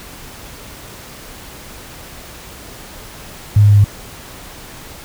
sine tone with pitch steps, 103.83 / 103.23 / 102.64 / 102.05 Hz, G#2 / G#2 / G#2 / G#2, 0 / -10 / -20 / -30 cents, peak -5 dBFS, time 3.56-3.844 s, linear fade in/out 5 ms, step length 71 ms, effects pink hiss -35 dBFS RMS until 5.04 s

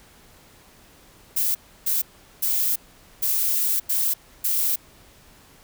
violet noise bursts at uneven times, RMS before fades -22 dBFS, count 6, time 1.36-1.55 / 1.86-2.02 / 2.42-2.76 / 3.22-3.8 / 3.89-4.14 / 4.44-4.76 s, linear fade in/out 10 ms, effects pink hiss -52 dBFS RMS until 5.63 s

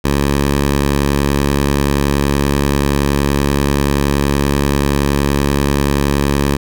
10% pulse tone, 70.5 Hz, C#2, 30 cents sharp, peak -4 dBFS, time 0.04-6.57 s, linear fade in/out 10 ms, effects none

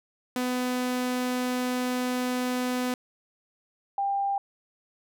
sawtooth / sine tone pair in turn, 250.4 / 795 Hz, B3 / G5, +24 / +24 cents, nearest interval octave + minor sixth, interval 2000 cents, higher second, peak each -22 / -24 dBFS, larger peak first, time 0.36-2.94 / 3.98-4.38 s, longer first, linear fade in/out 2 ms, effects none

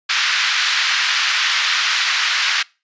pink band-pass noise, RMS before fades -18 dBFS, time 0.09-2.63 s, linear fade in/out 10 ms, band 1400 to 5200 Hz, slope 24 dB/octave, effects noise-tail reverb RT60 0.3 s tail -24 dB re dry + resampled to 16000 Hz

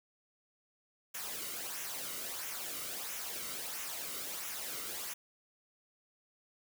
white noise with flanger, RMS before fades -41 dBFS, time 1.14-5.14 s, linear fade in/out 10 ms, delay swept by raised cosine 0.22 to 1.21 ms, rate 1.5 Hz, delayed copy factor -0.55, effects none

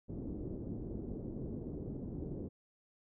white low-pass noise, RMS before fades -42 dBFS, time 0.08-2.49 s, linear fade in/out 20 ms, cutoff 360 Hz, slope 24 dB/octave, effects none

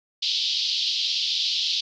pink band-pass noise, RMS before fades -25 dBFS, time 0.22-1.81 s, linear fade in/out 10 ms, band 3100 to 5000 Hz, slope 48 dB/octave, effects none

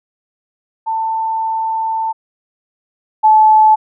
sine tone pair in turn, 891 / 866.1 Hz, A5 / A5, +22 / -28 cents, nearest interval unison, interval 50 cents, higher first, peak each -15 / -5 dBFS, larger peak second, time 0.86-2.13 / 3.23-3.76 s, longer first, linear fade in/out 20 ms, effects none

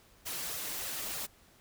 white noise with flanger, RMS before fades -38 dBFS, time 0.25-1.27 s, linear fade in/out 20 ms, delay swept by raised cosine 1.5 to 6.9 ms, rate 3.3 Hz, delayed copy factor +0.85, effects pink hiss -62 dBFS RMS until 1.6 s

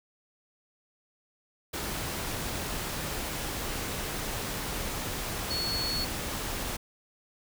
sine tone in noise, 4382 Hz, C#8, 21 cents flat, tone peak -30 dBFS, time 5.5-6.05 s, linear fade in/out 10 ms, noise pink, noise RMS -34 dBFS, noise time 1.73-6.77 s, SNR +1 dB, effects none

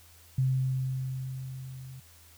sine tone with level ramp, 130.81 Hz, C3, in tune, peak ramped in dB -22 to -42 dBFS, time 0.38-2 s, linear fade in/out 5 ms, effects added 83 Hz sine -57 dBFS peak until 2.37 s + white hiss -57 dBFS RMS until 2.37 s

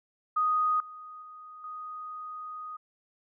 sine tone with level steps, 1244.5 Hz, D#6, in tune, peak -23 / -42 / -44 / -37 dBFS, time 0.36-2.77 s, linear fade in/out 10 ms, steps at 0.8 / 1.22 / 1.64 s, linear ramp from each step 2 ms, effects none

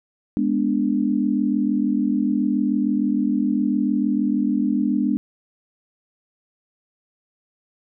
sine chord, G# diminished, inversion none, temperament equal, 207.7 / 246.9 / 293.7 Hz, G#3 / B3 / D4, 0 / 0 / 0 cents, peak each -22 dBFS, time 0.37-5.17 s, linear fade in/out 0 ms, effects none

